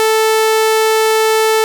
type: tone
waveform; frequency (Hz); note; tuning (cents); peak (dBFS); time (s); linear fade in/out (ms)
sawtooth; 439.6; A4; -2; -6; 0-1.64; 0
effects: none

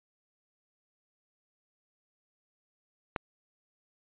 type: click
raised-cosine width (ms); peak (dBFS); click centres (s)
0.5; -15; 3.162
effects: resampled to 8000 Hz

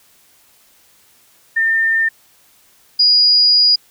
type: tone pair in turn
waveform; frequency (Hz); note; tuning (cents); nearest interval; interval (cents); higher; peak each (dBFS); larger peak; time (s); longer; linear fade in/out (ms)
sine; 1806 / 4892; A6 / D#8; +45 / -30; octave + perfect fourth; 1725; second; -12 / -8; second; 1.56-2.09 / 2.99-3.76; second; 10
effects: white hiss -52 dBFS RMS until 3.9 s

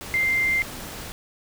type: tone in noise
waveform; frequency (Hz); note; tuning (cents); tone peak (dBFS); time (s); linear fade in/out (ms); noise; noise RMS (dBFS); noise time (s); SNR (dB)
sine; 2093; C7; 0; -19; 0.14-0.62; 0; pink; -36; 0.01-1.12; +14
effects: none

